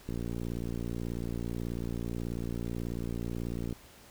click train, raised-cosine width 3 ms, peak -23 dBFS, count 213, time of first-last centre 0.09-3.726 s, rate 58.3 Hz, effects pink hiss -55 dBFS RMS until 4.1 s

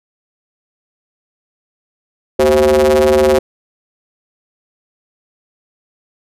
square ring-modulated tone, 74 Hz, D2, 14 cents sharp, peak -6 dBFS, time 2.39-3.39 s, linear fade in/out 5 ms, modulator 453 Hz, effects resampled to 32000 Hz

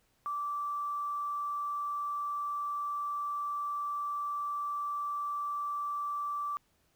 sine tone with quantisation, 1165 Hz, D6, 14 cents flat, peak -32 dBFS, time 0.26-6.57 s, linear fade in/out 0 ms, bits 10, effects pink hiss -72 dBFS RMS until 6.95 s

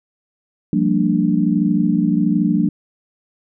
sine chord, G minor seventh, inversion third, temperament equal with one note detuned, 174.61 / 196 / 228.5 / 293.7 Hz, F3 / G3 / Bb3 / D4, 0 / 0 / -34 / 0 cents, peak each -19 dBFS, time 0.73-2.69 s, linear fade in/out 2 ms, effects none

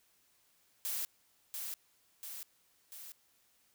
blue noise with echo, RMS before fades -37 dBFS, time 0.85-1.05 s, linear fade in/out 0 ms, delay 690 ms, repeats 3, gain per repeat -4 dB, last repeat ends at 3.12 s, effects white hiss -71 dBFS RMS until 3.74 s

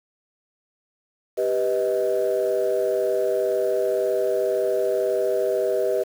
sine chord, G augmented, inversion none, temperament equal with one note detuned, 392 / 493.9 / 628.8 Hz, G4 / B4 / D#5, 0 / 0 / +18 cents, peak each -23 dBFS, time 1.37-6.04 s, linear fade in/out 20 ms, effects tanh soft clip ceiling -13 dBFS + 7-bit

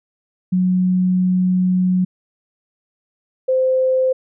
sine tone pair in turn, 183.3 / 518.5 Hz, F#3 / C5, -16 / -16 cents, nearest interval octave + tritone, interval 1800 cents, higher second, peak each -13 dBFS, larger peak neither, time 0.52-2.05 / 3.48-4.13 s, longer first, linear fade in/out 10 ms, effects none

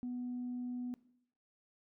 sine tone, 246.9 Hz, B3, in tune, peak -36 dBFS, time 0.03-0.94 s, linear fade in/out 0 ms, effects noise-tail reverb RT60 0.7 s tail -20 dB re dry + tanh soft clip ceiling -34 dBFS

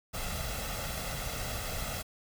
pink noise with comb filter, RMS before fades -36 dBFS, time 0.13-2.03 s, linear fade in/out 20 ms, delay 1.5 ms, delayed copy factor +0.65, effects none

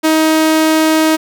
sawtooth tone, 315.7 Hz, D#4, 25 cents sharp, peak -5 dBFS, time 0.03-1.17 s, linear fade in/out 20 ms, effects none

